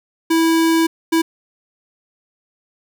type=tone bursts at uneven times; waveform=square; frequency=327.5 Hz; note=E4; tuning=11 cents flat; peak=-13 dBFS; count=2; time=0.3-0.87 / 1.12-1.22 s; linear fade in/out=10 ms; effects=none